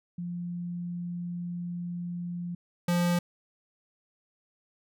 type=tone pair in turn; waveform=sine / square; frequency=174.61 / 174.61 Hz; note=F3 / F3; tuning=0 / 0 cents; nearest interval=unison; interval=0 cents; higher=neither; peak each=-32 / -24 dBFS; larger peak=second; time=0.18-2.55 / 2.88-3.19 s; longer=first; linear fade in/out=5 ms; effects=none